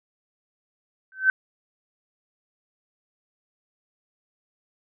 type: tone with exponential growth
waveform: sine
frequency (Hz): 1536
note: G6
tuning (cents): -36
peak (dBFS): -11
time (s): 1.12-1.3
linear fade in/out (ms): 1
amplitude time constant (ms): 38
effects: none